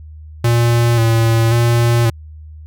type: tone with vibrato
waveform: square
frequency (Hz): 116.1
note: A#2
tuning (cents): -7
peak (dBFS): -11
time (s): 0.44-2.1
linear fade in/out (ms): 5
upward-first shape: square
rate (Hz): 0.93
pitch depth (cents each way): 30
effects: added 77 Hz sine -32 dBFS peak until 2.66 s